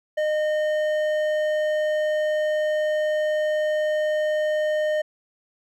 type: tone with hard clipping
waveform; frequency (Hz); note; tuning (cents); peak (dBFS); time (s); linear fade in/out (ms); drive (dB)
sine; 612; D#5; -29; -22; 0.17-5.02; 10; 8
effects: none